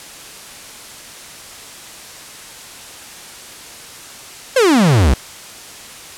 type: exponential sweep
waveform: 45% pulse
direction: down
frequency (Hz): 554.4 to 58.27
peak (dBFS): -9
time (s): 4.56-5.14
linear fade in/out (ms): 5
effects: white hiss -35 dBFS RMS until 6.17 s + low-pass 10000 Hz 12 dB/octave